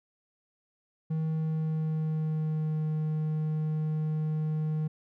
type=tone with pitch glide; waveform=triangle; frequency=158.6 to 155.07 Hz; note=D#3 to D#3; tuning=+33 to -6 cents; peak=-25 dBFS; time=1.1-4.88 s; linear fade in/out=10 ms; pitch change=-39 cents; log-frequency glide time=1.26-2.86 s; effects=none